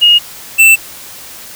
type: tone pair in turn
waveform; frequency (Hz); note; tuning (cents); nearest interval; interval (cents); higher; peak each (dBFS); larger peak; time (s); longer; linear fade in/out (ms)
sine / square; 2864 / 2667; F7 / E7; +43 / +20; minor second; 123; first; -3; neither; 0.01-0.19 / 0.58-0.76; neither; 20
effects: white hiss -31 dBFS RMS until 1.55 s